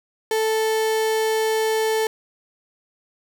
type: tone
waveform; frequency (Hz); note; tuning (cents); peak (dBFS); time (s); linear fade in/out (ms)
35% pulse; 440; A4; 0; -17; 0.31-2.07; 2
effects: none